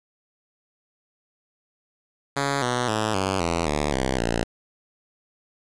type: tone with pitch steps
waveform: 5% pulse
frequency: 140 / 123.29 / 108.58 / 95.62 / 84.21 / 74.16 / 65.31 / 57.52 Hz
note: C#3 / B2 / A2 / G2 / E2 / D2 / C2 / A#1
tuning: +18 / -3 / -22 / -43 / +37 / +17 / -3 / -22 cents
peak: -11 dBFS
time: 2.36-4.44 s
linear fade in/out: 10 ms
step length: 260 ms
effects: resampled to 22050 Hz + 8-bit